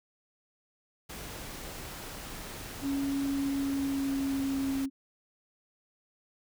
pink noise, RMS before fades -42 dBFS, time 1.09-4.86 s, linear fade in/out 10 ms
sine tone with pitch glide, 277.2 to 270.9 Hz, C#4 to C#4, 0 to -40 cents, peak -28 dBFS, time 2.81-4.9 s, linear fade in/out 50 ms, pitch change -40 cents, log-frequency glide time 3.46-4.72 s
effects none

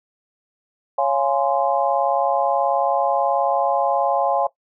sine chord, Db major seventh, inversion none, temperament just, 554.4 / 693 / 831.5 / 1039.4 Hz, Db5 / F5 / Ab5 / C6, 0 / -14 / +2 / -12 cents, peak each -21 / -22 / -21 / -26 dBFS, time 0.98-4.47 s, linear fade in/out 5 ms, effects noise-tail reverb RT60 0.1 s tail -17 dB re dry

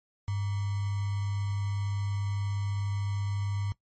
sine tone with sample-and-hold, 100 Hz, G2, 35 cents sharp, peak -28 dBFS, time 0.28-3.72 s, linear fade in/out 0 ms, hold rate 1050 Hz, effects noise-tail reverb RT60 0.1 s tail -18 dB re dry + MP3 32 kbps

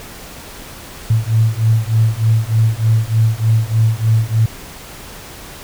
sine beating tone pair, 110 / 113.3 Hz, A2 / A#2, 0 / -49 cents, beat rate 3.3 Hz, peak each -14 dBFS, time 1.1-4.46 s, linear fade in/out 5 ms, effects pink hiss -34 dBFS RMS until 5.63 s

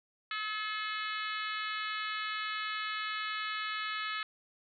harmonic tone, 429.3 Hz, A4, 43 cents flat, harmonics 3 / 4 / 5 / 6 / 7 / 8 / 9 / 10, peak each -38 / -40 / -42 / -44 / -45 / -46 / -47 / -48 dBFS, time 0.31-4.23 s, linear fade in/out 2 ms, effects none

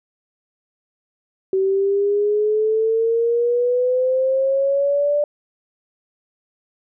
sine exponential sweep, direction up, 380 to 590 Hz, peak -15 dBFS, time 1.53-5.24 s, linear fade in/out 2 ms, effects none

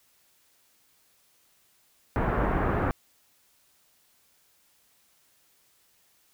pink low-pass noise, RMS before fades -26 dBFS, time 2.16-2.91 s, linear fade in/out 0 ms, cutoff 1600 Hz, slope 24 dB/octave, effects white hiss -65 dBFS RMS until 6.33 s

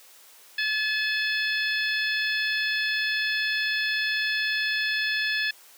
harmonic tone, 861 Hz, A5, 38 cents flat, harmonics 2 / 3 / 4 / 5 / 6, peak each -26 / -30 / -32 / -34 / -36 dBFS, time 0.58-5.51 s, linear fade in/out 5 ms, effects white hiss -52 dBFS RMS until 5.77 s + high-pass 400 Hz 12 dB/octave

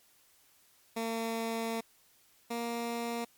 15% pulse tone pair in turn, 227.2 / 234.5 Hz, A#3 / A#3, -44 / +11 cents, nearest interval minor second, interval 55 cents, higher second, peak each -26 / -27 dBFS, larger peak first, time 0.96-1.81 / 2.5-3.25 s, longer first, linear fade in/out 10 ms, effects white hiss -65 dBFS RMS until 3.37 s + MP3 96 kbps

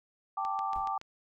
sine chord, G suspended second, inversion none, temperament equal, 784 / 880 / 1174.7 Hz, G5 / A5 / D6, 0 / 0 / 0 cents, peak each -34 / -36 / -34 dBFS, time 0.37-0.98 s, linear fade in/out 5 ms
click train, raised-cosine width 0.2 ms, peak -28 dBFS, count 5, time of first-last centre 0.45-1.014 s, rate 7.09 Hz
brown noise with exponential decay, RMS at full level -43 dBFS, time 0.75-0.99 s, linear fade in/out 2 ms, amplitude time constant 51 ms
effects none

